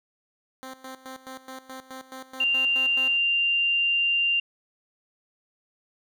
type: tone with tremolo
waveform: 10% pulse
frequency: 261.6 Hz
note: C4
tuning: in tune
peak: -29 dBFS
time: 0.63-3.17 s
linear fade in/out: 0 ms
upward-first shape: square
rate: 4.7 Hz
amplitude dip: 80%
type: tone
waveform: sine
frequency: 2785 Hz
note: F7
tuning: 5 cents flat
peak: -20 dBFS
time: 2.4-4.4 s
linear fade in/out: 5 ms
effects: none